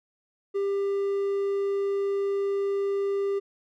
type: tone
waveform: triangle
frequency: 397.4 Hz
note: G4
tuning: 24 cents sharp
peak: -22 dBFS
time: 0.54-3.4 s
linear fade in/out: 20 ms
effects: none